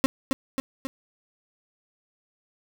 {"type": "tone with echo", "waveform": "35% pulse", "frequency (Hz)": 267.5, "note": "C4", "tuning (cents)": 38, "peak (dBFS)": -15, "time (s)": [0.04, 0.06], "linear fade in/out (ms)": 0, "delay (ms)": 270, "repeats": 3, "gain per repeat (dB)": -4, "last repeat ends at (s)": 0.87, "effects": []}